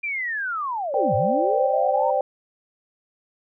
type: linear two-way sweep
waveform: sine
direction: down then up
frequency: 2406 to 93.9 to 951 Hz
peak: -24 dBFS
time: 0.03-2.11 s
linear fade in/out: 10 ms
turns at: 1.15 s
type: chord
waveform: sine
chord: C suspended second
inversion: none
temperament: equal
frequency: 523.3 / 587.3 / 784 Hz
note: C5 / D5 / G5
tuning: 0 / 0 / 0 cents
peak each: -23 dBFS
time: 0.94-2.21 s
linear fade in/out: 2 ms
effects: none